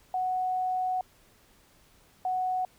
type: tone pair in turn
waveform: sine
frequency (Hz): 740 / 740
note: F#5 / F#5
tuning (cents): 0 / 0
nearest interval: unison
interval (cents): 0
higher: neither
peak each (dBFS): -26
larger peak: neither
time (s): 0.14-1.01 / 2.25-2.65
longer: first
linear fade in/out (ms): 2
effects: pink hiss -61 dBFS RMS until 2.78 s